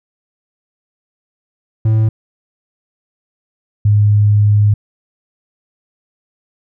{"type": "tone pair in turn", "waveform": ["triangle", "sine"], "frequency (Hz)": [110, 104.05], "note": ["A2", "G#2"], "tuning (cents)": [0, 4], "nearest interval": "minor second", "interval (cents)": 96, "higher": "first", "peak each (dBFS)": -7, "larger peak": "neither", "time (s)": [[1.85, 2.09], [3.85, 4.74]], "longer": "second", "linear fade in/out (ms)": 5, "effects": []}